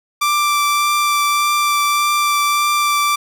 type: tone with vibrato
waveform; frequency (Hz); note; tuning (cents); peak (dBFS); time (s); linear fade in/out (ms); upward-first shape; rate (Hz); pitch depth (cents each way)
sawtooth; 1174.7; D6; 0; -10; 0.21-3.16; 10; triangle; 1.7; 11
effects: none